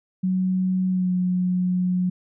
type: tone with pitch glide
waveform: sine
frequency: 185.7 to 181.56 Hz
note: F#3 to F#3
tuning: +7 to -32 cents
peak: -19 dBFS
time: 0.23-2.1 s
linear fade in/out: 10 ms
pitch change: -39 cents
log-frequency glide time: 0.89-1.12 s
effects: none